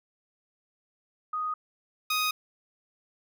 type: tone pair in turn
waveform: sine / 15% pulse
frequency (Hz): 1244.5 / 1249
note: D#6 / D#6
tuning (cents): 0 / +6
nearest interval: unison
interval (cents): 6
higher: second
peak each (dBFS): -28 / -19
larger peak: second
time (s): 1.33-1.54 / 2.1-2.31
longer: neither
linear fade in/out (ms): 5
effects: none